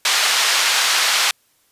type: band-pass noise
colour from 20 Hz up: white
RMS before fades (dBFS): -17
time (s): 0.05-1.31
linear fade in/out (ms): 2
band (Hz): 940 to 5000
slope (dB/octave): 12
effects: white hiss -60 dBFS RMS until 1.71 s + resampled to 32000 Hz